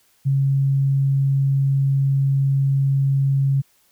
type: tone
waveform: sine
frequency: 137.1 Hz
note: C#3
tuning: 19 cents flat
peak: -15 dBFS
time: 0.25-3.62 s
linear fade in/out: 20 ms
effects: white hiss -60 dBFS RMS until 3.91 s